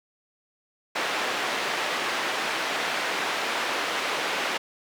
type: band-pass noise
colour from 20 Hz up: white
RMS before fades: -28 dBFS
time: 0.95-4.58 s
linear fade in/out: 10 ms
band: 330 to 2500 Hz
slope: 12 dB/octave
effects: none